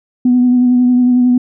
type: tone with vibrato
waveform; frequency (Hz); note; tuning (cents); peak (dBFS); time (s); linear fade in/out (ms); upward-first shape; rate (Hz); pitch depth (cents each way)
sine; 248; B3; +7; -6; 0.25-1.38; 5; triangle; 11; 26
effects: tanh soft clip ceiling -2 dBFS